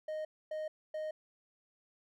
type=tone bursts; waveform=triangle; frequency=620 Hz; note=D#5; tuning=6 cents flat; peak=-34 dBFS; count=3; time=0.08-1.11 s; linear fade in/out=5 ms; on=170 ms; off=260 ms; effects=none